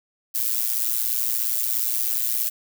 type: noise with amplitude modulation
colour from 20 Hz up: violet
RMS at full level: -20 dBFS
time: 0.34-2.5 s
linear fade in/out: 20 ms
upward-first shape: sine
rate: 117 Hz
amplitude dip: 85%
effects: none